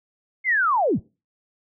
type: linear sweep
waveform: sine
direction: down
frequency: 2168 to 48.85 Hz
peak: -17 dBFS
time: 0.44-1 s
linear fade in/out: 50 ms
effects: noise-tail reverb RT60 0.3 s tail -23 dB re dry